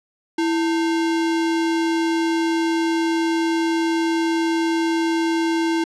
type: tone with sample-and-hold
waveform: sine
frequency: 329.6 Hz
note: E4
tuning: in tune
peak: -17 dBFS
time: 0.38-5.84 s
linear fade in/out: 5 ms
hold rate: 1225 Hz
effects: low-pass 6000 Hz 12 dB/octave